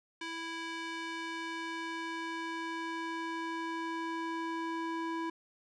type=tone with band-pass filter sweep; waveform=square; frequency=329.6 Hz; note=E4; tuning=in tune; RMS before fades=-38 dBFS; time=0.21-5.3 s; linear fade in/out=5 ms; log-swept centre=2400 to 900 Hz; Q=0.85; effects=resampled to 22050 Hz